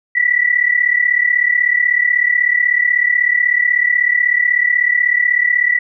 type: tone pair together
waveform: sine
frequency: 1939.3 / 1975.5 Hz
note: B6 / B6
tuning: -32 / 0 cents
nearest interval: unison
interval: 32 cents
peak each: -14 dBFS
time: 0.15-5.79 s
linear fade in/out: 10 ms
effects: none